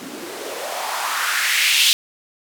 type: noise with band-pass filter sweep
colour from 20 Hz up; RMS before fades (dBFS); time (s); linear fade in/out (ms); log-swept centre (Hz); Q
blue; -21; 0-1.93; 0; 240 to 3500; 2.8
effects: none